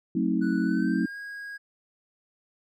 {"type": "chord", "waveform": "sine", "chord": "F# diminished seventh", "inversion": "none", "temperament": "just", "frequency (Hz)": [185, 222, 266.4, 319.7], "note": ["F#3", "A3", "C4", "Eb4"], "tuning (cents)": [0, 16, 31, 47], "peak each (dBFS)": -28, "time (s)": [0.15, 1.06], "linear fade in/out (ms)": 5}
{"type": "tone with pitch glide", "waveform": "triangle", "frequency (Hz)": [1480, 1642.2], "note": ["F#6", "G#6"], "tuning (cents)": [0, -20], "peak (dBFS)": -34, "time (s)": [0.41, 1.58], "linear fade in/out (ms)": 20, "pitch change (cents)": 180, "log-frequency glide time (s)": [0.64, 1.17]}
{"effects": []}